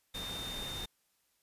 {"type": "tone in noise", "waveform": "sine", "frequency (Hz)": 3634, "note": "A#7", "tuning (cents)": -45, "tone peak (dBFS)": -40, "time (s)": [0.14, 0.86], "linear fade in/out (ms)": 10, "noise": "pink", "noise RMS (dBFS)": -43, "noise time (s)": [0.14, 0.86], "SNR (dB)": 0, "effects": ["white hiss -75 dBFS RMS until 1.42 s", "resampled to 32000 Hz"]}